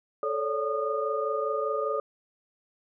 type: tone cluster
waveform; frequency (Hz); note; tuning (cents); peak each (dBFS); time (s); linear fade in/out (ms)
sine; 436.6 / 550 / 575 / 1224; A4 / C#5 / D5 / D#6; -13 / -14 / -37 / -29; -30 / -34 / -32 / -31; 0.23-2; 2
effects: none